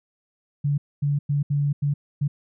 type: tone bursts at uneven times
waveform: sine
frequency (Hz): 143.7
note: D3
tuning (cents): -37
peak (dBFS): -19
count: 6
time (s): 0.64-0.78 / 1.02-1.19 / 1.29-1.43 / 1.5-1.73 / 1.82-1.94 / 2.21-2.28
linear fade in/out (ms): 10
effects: none